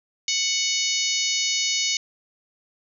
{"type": "harmonic tone", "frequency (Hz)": 740, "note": "F#5", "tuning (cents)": 0, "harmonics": [3, 4, 5, 6, 7, 8, 9], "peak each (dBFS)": [-29, -29, -29, -29, -29, -29, -29], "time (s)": [0.28, 1.97], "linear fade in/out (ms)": 2, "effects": []}